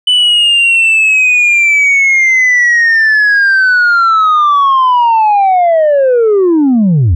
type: linear sweep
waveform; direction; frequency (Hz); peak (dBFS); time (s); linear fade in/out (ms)
sine; down; 3000 to 75; -3; 0.07-7.15; 5
effects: tanh soft clip ceiling -4 dBFS